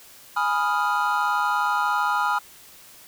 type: chord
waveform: triangle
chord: F half-diminished seventh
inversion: first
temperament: equal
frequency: 830.6 / 987.8 / 1244.5 / 1396.9 Hz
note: Ab5 / Cb6 / Eb6 / F6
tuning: 0 / 0 / 0 / 0 cents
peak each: -24 dBFS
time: 0.36-2.39 s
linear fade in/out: 10 ms
effects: white hiss -48 dBFS RMS until 3.07 s